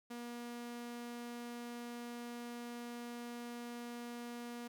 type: tone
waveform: sawtooth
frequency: 239 Hz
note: A#3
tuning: 43 cents sharp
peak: -40 dBFS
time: 0.1-4.68 s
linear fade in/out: 10 ms
effects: none